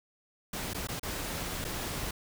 pink noise with dropouts, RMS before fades -36 dBFS, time 0.53-2.11 s, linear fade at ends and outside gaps 5 ms, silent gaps 0.735-0.745 / 0.872-0.886 / 0.996-1.03 / 1.644-1.648 s, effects none

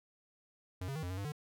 square tone with pitch steps, 91.9 / 136.8 / 158 / 89.2 / 93.1 / 99.5 / 149.3 Hz, F#2 / C#3 / D#3 / F2 / F#2 / G2 / D3, -11 / -23 / +27 / +37 / +11 / +26 / +29 cents, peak -38 dBFS, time 0.81-1.321 s, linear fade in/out 5 ms, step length 73 ms, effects none

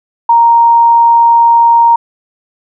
sine tone, 932.3 Hz, A#5, in tune, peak -3 dBFS, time 0.29-1.96 s, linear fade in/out 5 ms, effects none

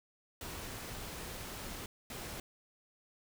pink noise bursts at uneven times, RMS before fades -44 dBFS, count 2, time 0.41-1.86 / 2.1-2.4 s, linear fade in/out 2 ms, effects none

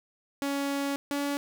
sawtooth tone pair in turn, 280 / 284.4 Hz, C#4 / C#4, +18 / +45 cents, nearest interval unison, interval 27 cents, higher second, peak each -24 dBFS, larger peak neither, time 0.42-0.96 / 1.11-1.37 s, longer first, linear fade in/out 0 ms, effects none

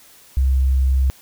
sine tone, 66 Hz, C2, 16 cents sharp, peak -13 dBFS, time 0.37-1.1 s, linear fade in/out 0 ms, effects white hiss -48 dBFS RMS until 1.21 s

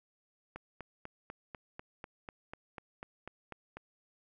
click train, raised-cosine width 0.5 ms, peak -28 dBFS, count 14, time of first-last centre 0.56-3.77 s, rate 4.05 Hz, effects none

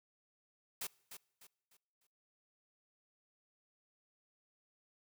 white noise with echo, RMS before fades -41 dBFS, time 0.81-0.87 s, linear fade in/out 5 ms, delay 300 ms, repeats 4, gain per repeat -9 dB, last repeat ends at 2.07 s, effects noise-tail reverb RT60 0.9 s tail -24 dB re dry + high-pass 150 Hz 12 dB/octave

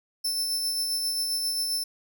sawtooth tone with tremolo, 5300 Hz, E8, 9 cents sharp, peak -22 dBFS, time 0.24-1.84 s, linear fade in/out 10 ms, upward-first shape sine, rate 7.5 Hz, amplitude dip 30%, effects none

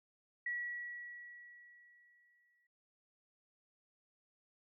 sine tone with exponential decay, 1931 Hz, B6, 39 cents flat, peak -35 dBFS, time 0.46-2.67 s, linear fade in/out 5 ms, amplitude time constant 480 ms, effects none

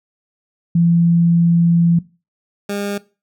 sine / 20% pulse tone pair in turn, 169.7 / 202.4 Hz, F3 / G#3, -49 / -44 cents, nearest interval minor third, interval 305 cents, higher second, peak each -10 / -16 dBFS, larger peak first, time 0.75-1.99 / 2.69-2.98 s, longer first, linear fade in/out 5 ms, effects noise-tail reverb RT60 0.3 s tail -19 dB re dry

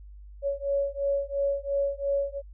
sine beating tone pair, 558 / 560.9 Hz, C#5 / C#5, +11 / +20 cents, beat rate 2.9 Hz, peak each -28 dBFS, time 0.42-2.42 s, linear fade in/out 50 ms, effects added 50 Hz sine -43 dBFS peak until 2.53 s

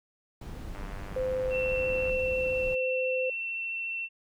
brown noise, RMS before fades -39 dBFS, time 0.41-2.75 s, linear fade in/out 5 ms
click train, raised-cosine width 0.5 ms, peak -30 dBFS, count 134, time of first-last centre 0.75-2.095 s, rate 98.9 Hz
sine tone, 515 Hz, C5, 28 cents flat, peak -27 dBFS, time 1.16-3.3 s, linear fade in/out 5 ms
sine tone with vibrato, 2700 Hz, E7, 41 cents sharp, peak -31 dBFS, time 1.5-4.09 s, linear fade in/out 50 ms, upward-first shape sine, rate 14 Hz, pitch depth 8 cents each way
effects none

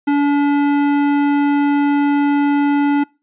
sine tone with hard clipping, 286.7 Hz, D4, 42 cents flat, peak -14 dBFS, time 0.07-3.04 s, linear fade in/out 10 ms, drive 14 dB, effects noise-tail reverb RT60 0.3 s tail -26 dB re dry + resampled to 8000 Hz

